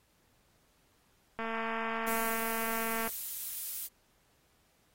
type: click train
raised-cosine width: 0.5 ms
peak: -22 dBFS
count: 382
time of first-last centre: 1.39-3.076 s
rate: 226 Hz
type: noise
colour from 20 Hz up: violet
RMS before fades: -36 dBFS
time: 2.06-3.88 s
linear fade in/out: 20 ms
effects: pink hiss -70 dBFS RMS until 4.94 s + AAC 48 kbps